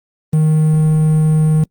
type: tone with quantisation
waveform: triangle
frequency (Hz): 155.8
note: D#3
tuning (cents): +3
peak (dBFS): -7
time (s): 0.33-1.64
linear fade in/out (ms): 5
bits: 6
effects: noise-tail reverb RT60 0.1 s tail -26 dB re dry + Opus 24 kbps